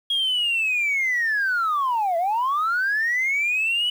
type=linear two-way sweep; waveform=sine; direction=down then up; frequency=3295 to 655 to 2979 Hz; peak=-18 dBFS; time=0.1-3.9 s; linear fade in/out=5 ms; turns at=2.17 s; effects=tanh soft clip ceiling -17 dBFS + 8-bit